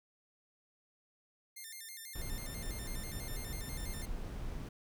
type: tone with vibrato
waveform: 5% pulse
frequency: 1947 Hz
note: B6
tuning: 25 cents flat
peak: -36 dBFS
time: 1.56-4.06 s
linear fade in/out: 10 ms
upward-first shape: square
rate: 6.1 Hz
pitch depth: 140 cents each way
type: noise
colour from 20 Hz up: brown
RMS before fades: -41 dBFS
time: 2.15-4.69 s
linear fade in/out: 5 ms
effects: none